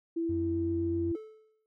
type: tone with pitch glide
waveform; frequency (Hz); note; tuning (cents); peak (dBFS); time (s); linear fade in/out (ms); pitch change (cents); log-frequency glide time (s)
sine; 332.5 to 336.2; E4 to E4; +15 to +34; -28; 0.16-1.16; 10; +19; 0.55-1
type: tone with vibrato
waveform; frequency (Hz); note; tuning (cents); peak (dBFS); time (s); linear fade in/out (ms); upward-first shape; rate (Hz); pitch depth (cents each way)
triangle; 89.3; F2; +39; -33; 0.29-1.12; 5; triangle; 7.8; 42
type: tone with exponential decay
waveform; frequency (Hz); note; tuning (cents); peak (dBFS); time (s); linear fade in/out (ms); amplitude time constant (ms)
triangle; 435.7; A4; -17; -35; 1.15-1.66; 1; 110
effects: noise-tail reverb RT60 0.1 s tail -24 dB re dry